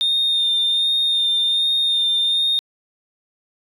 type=tone with vibrato; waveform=sine; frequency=3644 Hz; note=A#7; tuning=40 cents flat; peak=-14 dBFS; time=0.01-2.59 s; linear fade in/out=0 ms; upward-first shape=sine; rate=1.3 Hz; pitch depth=20 cents each way; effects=tanh soft clip ceiling -13 dBFS